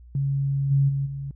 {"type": "tone with level steps", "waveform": "sine", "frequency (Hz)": 138.59, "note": "C#3", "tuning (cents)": 0, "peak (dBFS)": [-21, -16, -22, -29], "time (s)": [0.15, 1.31], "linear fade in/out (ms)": 2, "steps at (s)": [0.7, 0.88, 1.05], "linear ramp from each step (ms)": 20, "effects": ["added 60 Hz sine -44 dBFS peak until 1.35 s"]}